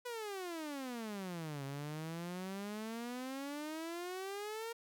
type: exponential two-way sweep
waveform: sawtooth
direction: down then up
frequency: 497.7 to 135.9 to 467.3 Hz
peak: -37 dBFS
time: 0.05-4.73 s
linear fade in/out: 10 ms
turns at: 1.64 s
effects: none